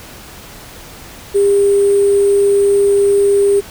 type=tone with sample-and-hold; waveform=sine; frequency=401.2 Hz; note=G4; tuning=40 cents sharp; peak=-8 dBFS; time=1.34-3.61 s; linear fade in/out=20 ms; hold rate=8820 Hz; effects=pink hiss -35 dBFS RMS until 3.7 s